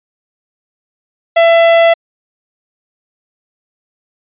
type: tone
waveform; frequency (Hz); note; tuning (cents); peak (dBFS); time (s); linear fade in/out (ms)
45% pulse; 669; E5; +25; -5; 1.36-1.94; 10
effects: resampled to 8000 Hz